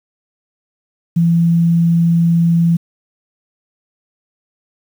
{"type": "tone", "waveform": "sine", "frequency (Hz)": 168.4, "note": "E3", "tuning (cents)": 37, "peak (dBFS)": -9, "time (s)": [1.16, 2.77], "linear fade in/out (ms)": 10, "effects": ["7-bit"]}